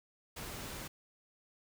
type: noise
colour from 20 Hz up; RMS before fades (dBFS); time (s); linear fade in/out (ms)
pink; -44; 0.36-0.88; 10
effects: none